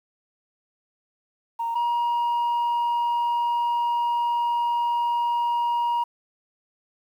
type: tone pair in turn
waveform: sine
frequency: 928 / 949.7 Hz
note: A#5 / A#5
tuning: -8 / +32 cents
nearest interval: unison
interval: 40 cents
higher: second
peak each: -23 / -18 dBFS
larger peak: second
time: 1.59-1.75 / 1.75-6.04 s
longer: second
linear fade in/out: 10 ms
effects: tanh soft clip ceiling -20 dBFS + 9-bit